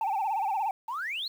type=tone with vibrato; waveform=sine; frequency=830.6 Hz; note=G#5; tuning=in tune; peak=-24 dBFS; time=0.01-0.71 s; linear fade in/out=2 ms; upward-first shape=sine; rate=17 Hz; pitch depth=150 cents each way
type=exponential sweep; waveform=sine; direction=up; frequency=865 to 4355 Hz; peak=-30 dBFS; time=0.88-1.28 s; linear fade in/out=5 ms
effects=tanh soft clip ceiling -24 dBFS + 9-bit